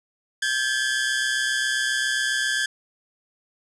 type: tone pair together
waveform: sawtooth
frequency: 1580.6 / 1708 Hz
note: G6 / G#6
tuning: +14 / +48 cents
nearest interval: minor second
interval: 134 cents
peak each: -21 dBFS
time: 0.42-2.66 s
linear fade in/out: 5 ms
effects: resampled to 22050 Hz + 8-bit